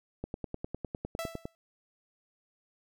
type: click train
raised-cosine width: 2 ms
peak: -22 dBFS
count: 13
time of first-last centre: 0.24-1.455 s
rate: 9.88 Hz
type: tone with exponential decay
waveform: sawtooth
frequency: 661 Hz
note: E5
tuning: 5 cents sharp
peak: -28 dBFS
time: 1.19-1.55 s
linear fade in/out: 0 ms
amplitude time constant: 77 ms
effects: none